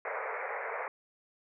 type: band-pass noise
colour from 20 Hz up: pink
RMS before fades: -37 dBFS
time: 0.05-0.88 s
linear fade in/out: 2 ms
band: 430 to 2300 Hz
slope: 96 dB/octave
effects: none